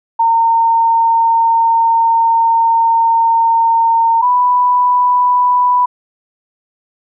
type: tone pair in turn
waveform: sine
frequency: 915 / 988.6 Hz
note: A#5 / B5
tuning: -32 / +1 cents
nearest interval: minor second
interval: 133 cents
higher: second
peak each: -8 dBFS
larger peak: neither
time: 0.19-4.22 / 4.22-5.86 s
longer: first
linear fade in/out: 10 ms
effects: none